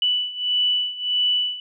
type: beating tone pair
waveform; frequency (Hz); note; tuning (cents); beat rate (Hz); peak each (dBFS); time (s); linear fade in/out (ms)
sine; 2968 / 2969.6; F#7 / F#7; +5 / +6; 1.6; -24 / -21; 0.02-1.6; 2
effects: none